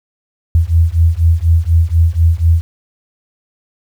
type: beating tone pair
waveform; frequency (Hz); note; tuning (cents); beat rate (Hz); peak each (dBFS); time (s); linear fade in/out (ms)
sine; 80.9 / 85; E2 / F2; -32 / -46; 4.1; -11; 0.55-2.61; 0
effects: 7-bit